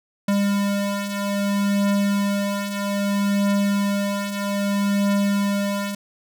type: beating tone pair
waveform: square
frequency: 200.5 / 201.12 Hz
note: G3 / G3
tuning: +39 / +45 cents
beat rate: 0.62 Hz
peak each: -27 / -21 dBFS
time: 0.28-5.95 s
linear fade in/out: 5 ms
effects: none